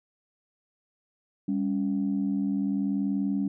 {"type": "tone pair together", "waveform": "sine", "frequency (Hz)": [199, 279.6], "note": ["G3", "C#4"], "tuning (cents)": [26, 15], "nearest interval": "tritone", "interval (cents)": 589, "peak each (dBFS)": [-26, -27], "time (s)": [1.48, 3.48], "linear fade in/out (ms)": 5, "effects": ["tanh soft clip ceiling -18 dBFS"]}